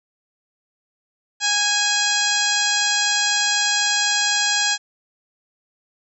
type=harmonic tone with a mistuned harmonic; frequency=824 Hz; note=G#5; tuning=14 cents flat; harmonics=1 / 2 / 3 / 4 / 5 / 6 / 7 / 8 / 9; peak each=-28 / -23 / -28 / -25 / -26 / -26 / -28 / -27 / -26 dBFS; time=1.4-4.78 s; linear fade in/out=50 ms; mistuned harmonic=3; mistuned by=+33 cents; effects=none